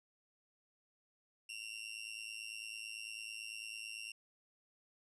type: tone with amplitude modulation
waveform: sawtooth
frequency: 2751 Hz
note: F7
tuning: 27 cents flat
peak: -37 dBFS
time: 1.49-4.12 s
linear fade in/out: 5 ms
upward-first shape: sine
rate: 109 Hz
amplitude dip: 90%
effects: resampled to 24000 Hz